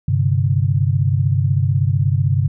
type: chord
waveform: sine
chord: G suspended fourth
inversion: none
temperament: equal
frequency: 98 / 130.81 / 146.83 Hz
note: G2 / C3 / D3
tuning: 0 / 0 / 0 cents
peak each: -17 / -17 / -20 dBFS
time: 0.08-2.48 s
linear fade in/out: 5 ms
effects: none